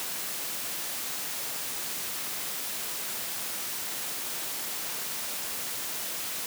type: high-pass noise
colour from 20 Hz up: white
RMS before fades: -34 dBFS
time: 0-6.46 s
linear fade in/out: 0 ms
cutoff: 130 Hz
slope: 12 dB/octave
effects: none